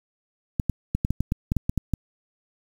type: clicks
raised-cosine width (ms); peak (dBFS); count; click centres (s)
5; -10; 12; 0.598 / 0.697 / 0.95 / 1.049 / 1.106 / 1.206 / 1.321 / 1.519 / 1.567 / 1.695 / 1.777 / 1.937
effects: 7-bit